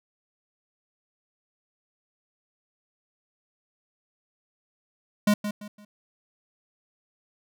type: tone with echo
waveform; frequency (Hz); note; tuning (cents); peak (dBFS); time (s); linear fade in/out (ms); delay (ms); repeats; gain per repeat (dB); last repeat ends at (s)
square; 207.7; G#3; 0; -18; 5.27-5.34; 5; 170; 3; -10; 5.85
effects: none